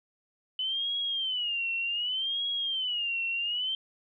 sine tone with vibrato, 3000 Hz, F#7, 23 cents sharp, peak -28 dBFS, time 0.59-3.75 s, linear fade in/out 2 ms, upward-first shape sine, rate 0.66 Hz, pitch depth 170 cents each way, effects none

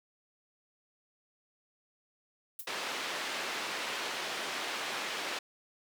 violet noise with exponential decay, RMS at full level -35 dBFS, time 2.59-2.7 s, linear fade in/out 5 ms, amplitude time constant 22 ms
white band-pass noise, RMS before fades -37 dBFS, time 2.67-5.39 s, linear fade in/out 5 ms, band 310 to 3300 Hz, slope 12 dB/octave
effects none

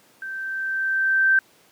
sine tone with level ramp, 1559 Hz, G6, 10 cents flat, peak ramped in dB -30 to -13 dBFS, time 0.22-1.39 s, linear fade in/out 2 ms, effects pink hiss -56 dBFS RMS until 1.71 s + high-pass 200 Hz 12 dB/octave

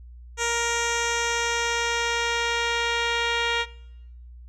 10% pulse tone with low-pass filter sweep, 468.6 Hz, A#4, 9 cents sharp, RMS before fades -25 dBFS, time 0.37-3.66 s, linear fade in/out 50 ms, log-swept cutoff 6800 to 3900 Hz, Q 2.4, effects noise-tail reverb RT60 0.9 s tail -22 dB re dry + added 60 Hz sine -41 dBFS peak until 4.48 s

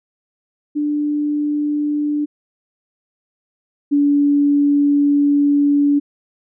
sine tone pair in turn, 295.4 / 287.2 Hz, D4 / D4, +10 / -39 cents, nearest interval unison, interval 49 cents, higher first, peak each -16 / -11 dBFS, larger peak second, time 0.75-2.26 / 3.91-6 s, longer second, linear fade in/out 20 ms, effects none

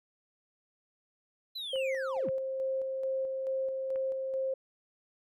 triangle linear sweep, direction down, 4100 to 87 Hz, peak -35 dBFS, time 1.55-2.3 s, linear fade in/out 10 ms
sine tone with tremolo, 530 Hz, C5, 22 cents sharp, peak -29 dBFS, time 1.73-4.54 s, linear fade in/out 5 ms, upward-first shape square, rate 2.3 Hz, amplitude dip 30%
clicks, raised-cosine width 0.5 ms, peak -35 dBFS, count 3, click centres 1.758 / 2.286 / 3.959 s
effects none

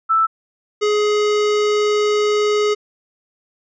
sine / square tone pair in turn, 1321 / 419.2 Hz, E6 / G#4, +3 / +16 cents, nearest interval octave + minor sixth, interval 1987 cents, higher first, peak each -12 / -15 dBFS, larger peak first, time 0.09-0.27 / 0.81-2.75 s, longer second, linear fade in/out 20 ms, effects resampled to 16000 Hz

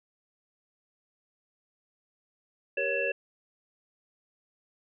sine tone cluster, 392.9 / 474.3 / 554 / 1683 / 2681 Hz, G4 / A#4 / C#5 / G#6 / E7, +4 / +30 / -1 / +23 / +29 cents, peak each -37 / -34 / -31 / -34 / -31 dBFS, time 2.77-3.12 s, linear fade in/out 5 ms, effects none

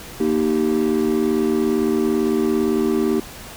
triangle chord, Eb major, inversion second, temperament just, 233.3 / 311.1 / 388.9 Hz, Bb3 / Eb4 / G4, +2 / 0 / -14 cents, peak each -18 / -18 / -17 dBFS, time 0.2-3.2 s, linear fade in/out 5 ms, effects tanh soft clip ceiling -9 dBFS + pink hiss -37 dBFS RMS until 3.56 s

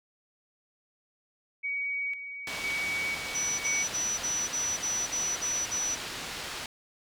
sine tone with tremolo, 2256 Hz, C#7, 30 cents sharp, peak -29 dBFS, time 1.63-3.84 s, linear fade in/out 20 ms, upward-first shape square, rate 0.99 Hz, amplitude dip 60%
white low-pass noise, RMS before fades -38 dBFS, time 2.47-6.66 s, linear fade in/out 2 ms, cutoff 4700 Hz, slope 12 dB/octave
sine tone bursts, 5920 Hz, F#8, in tune, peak -28 dBFS, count 9, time 3.34-5.958 s, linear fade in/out 20 ms, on 250 ms, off 46 ms
effects none

